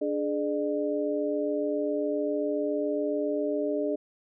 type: tone cluster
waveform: sine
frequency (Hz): 293.1 / 420.4 / 601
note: D4 / G#4 / D5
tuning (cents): -3 / +21 / +40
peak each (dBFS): -30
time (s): 0.01-3.96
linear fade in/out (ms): 10
effects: none